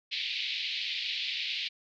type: band-pass noise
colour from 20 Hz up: white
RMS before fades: -34 dBFS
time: 0.11-1.69 s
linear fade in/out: 20 ms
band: 2200 to 4300 Hz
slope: 48 dB/octave
effects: none